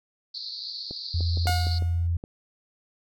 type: band-pass noise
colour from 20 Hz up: white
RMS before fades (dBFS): -36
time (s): 0.34-1.79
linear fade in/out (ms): 10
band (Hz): 4100 to 4700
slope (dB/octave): 96
type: clicks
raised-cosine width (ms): 2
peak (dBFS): -24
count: 8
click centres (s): 0.91 / 1.207 / 1.373 / 1.457 / 1.495 / 1.669 / 1.823 / 2.239
type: tone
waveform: sine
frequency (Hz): 85.2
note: F2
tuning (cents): -42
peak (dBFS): -22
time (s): 1.14-2.17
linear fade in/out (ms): 5
type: tone with exponential decay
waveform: sawtooth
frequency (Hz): 720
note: F#5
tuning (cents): -47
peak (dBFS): -19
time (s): 1.47-2.07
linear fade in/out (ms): 0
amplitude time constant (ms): 130
effects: none